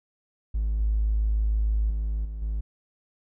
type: tone with level steps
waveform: triangle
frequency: 53.2 Hz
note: G#1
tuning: 42 cents sharp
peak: -20 / -17 / -22 / -29 / -23 dBFS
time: 0.54-2.61 s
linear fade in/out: 10 ms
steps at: 0.8 / 1.9 / 2.25 / 2.42 s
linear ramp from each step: 2 ms
effects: tanh soft clip ceiling -18 dBFS